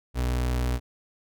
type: tone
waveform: 35% pulse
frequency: 61.74 Hz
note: B1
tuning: in tune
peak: -22 dBFS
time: 0.14-0.8 s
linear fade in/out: 50 ms
effects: none